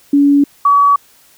sine tone pair in turn, 284.2 / 1136.8 Hz, C#4 / C#6, +43 / +43 cents, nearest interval 2 octaves, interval 2400 cents, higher second, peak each -6 dBFS, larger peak neither, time 0.13-0.44 / 0.65-0.96 s, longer neither, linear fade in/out 5 ms, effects white hiss -48 dBFS RMS until 1.37 s

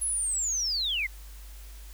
sine linear sweep, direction down, 10770 to 1975.5 Hz, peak -26 dBFS, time 0.01-1.07 s, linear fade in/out 10 ms, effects added 50 Hz sine -42 dBFS peak until 1.93 s + white hiss -53 dBFS RMS until 1.93 s

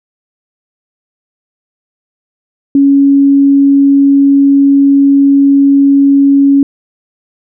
sine tone, 278.3 Hz, C#4, 7 cents sharp, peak -3 dBFS, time 2.75-6.63 s, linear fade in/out 2 ms, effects none

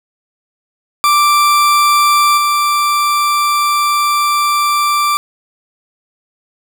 40% pulse tone with level steps, 1174.7 Hz, D6, in tune, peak -7 / -10 dBFS, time 1.04-5.17 s, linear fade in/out 0 ms, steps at 2.37 s, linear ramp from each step 10 ms, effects none

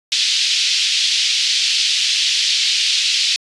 white band-pass noise, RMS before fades -17 dBFS, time 0.12-3.36 s, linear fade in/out 0 ms, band 2800 to 4900 Hz, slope 24 dB/octave, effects resampled to 24000 Hz

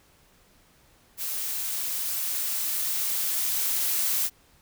blue noise with level ramp, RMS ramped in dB -31 to -25 dBFS, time 1.17-4.3 s, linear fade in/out 50 ms, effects pink hiss -60 dBFS RMS until 4.61 s

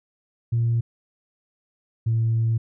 sine tone pair in turn, 116.6 / 113.61 Hz, A#2 / A#2, +1 / -44 cents, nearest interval unison, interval 45 cents, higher first, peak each -17 dBFS, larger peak neither, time 0.52-0.81 / 2.06-2.58 s, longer second, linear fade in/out 10 ms, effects tanh soft clip ceiling -15 dBFS

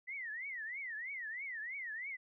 sine tone with vibrato, 1964 Hz, B6, 10 cents flat, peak -40 dBFS, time 0.07-2.17 s, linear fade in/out 20 ms, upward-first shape triangle, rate 3.1 Hz, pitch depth 270 cents each way, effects none

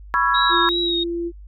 sine chord, C# minor seventh, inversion third, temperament equal with one note detuned, 987.8 / 1108.7 / 1341.6 / 1661.2 Hz, B5 / C#6 / E6 / G#6, 0 / 0 / +30 / 0 cents, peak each -21 dBFS, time 0.14-0.69 s, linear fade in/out 0 ms
sine tone with vibrato, 3800 Hz, A#7, 33 cents sharp, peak -20 dBFS, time 0.34-1.04 s, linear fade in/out 10 ms, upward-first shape sine, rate 2.7 Hz, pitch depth 35 cents each way
sine tone with pitch glide, 345.1 to 341.5 Hz, F4 to F4, -21 to -39 cents, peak -22 dBFS, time 0.49-1.32 s, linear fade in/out 50 ms, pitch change -18 cents, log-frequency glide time 0.8-0.93 s
effects added 50 Hz sine -37 dBFS peak until 1.47 s

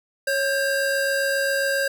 square tone pair together, 551.8 / 1588 Hz, C#5 / G6, -8 / +22 cents, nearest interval octave + tritone, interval 1830 cents, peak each -24 dBFS, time 0.27-1.88 s, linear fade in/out 5 ms, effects none

